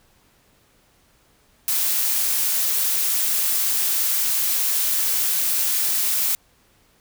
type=noise; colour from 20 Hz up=blue; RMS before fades=-21 dBFS; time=1.68-6.35 s; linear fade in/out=0 ms; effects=pink hiss -59 dBFS RMS until 7 s